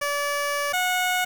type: tone pair in turn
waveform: 15% pulse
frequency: 576 / 730.5 Hz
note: D5 / F#5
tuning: -34 / -22 cents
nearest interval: major third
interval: 412 cents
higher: second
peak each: -17 / -15 dBFS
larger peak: second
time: 0.01-0.73 / 0.73-1.25 s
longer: first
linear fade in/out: 10 ms
effects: 7-bit